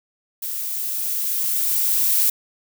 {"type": "noise with level ramp", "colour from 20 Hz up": "violet", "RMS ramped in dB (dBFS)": [-28, -17], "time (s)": [0.42, 2.3], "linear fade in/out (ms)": 5, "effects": []}